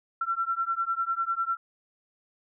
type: beating tone pair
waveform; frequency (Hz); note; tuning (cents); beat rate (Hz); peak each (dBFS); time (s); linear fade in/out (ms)
sine; 1349 / 1359; E6 / F6; +40 / -48; 10; -29; 0.21-1.57; 5
effects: none